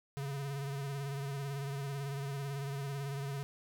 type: tone with vibrato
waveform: square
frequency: 139.2 Hz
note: C#3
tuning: 8 cents sharp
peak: -37 dBFS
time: 0.17-3.43 s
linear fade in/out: 0 ms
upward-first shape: sine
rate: 18 Hz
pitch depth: 45 cents each way
effects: 11-bit